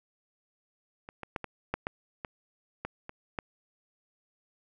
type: clicks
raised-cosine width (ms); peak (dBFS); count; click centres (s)
0.5; -28 / -24 / -17 / -21 / -14 / -16 / -21 / -19 / -25 / -17; 10; 1.089 / 1.233 / 1.362 / 1.443 / 1.74 / 1.869 / 2.248 / 2.85 / 3.094 / 3.388
effects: none